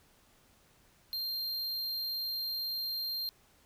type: tone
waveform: square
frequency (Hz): 4186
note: C8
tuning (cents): 0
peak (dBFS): -34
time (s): 1.13-3.29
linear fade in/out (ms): 0
effects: pink hiss -65 dBFS RMS until 3.65 s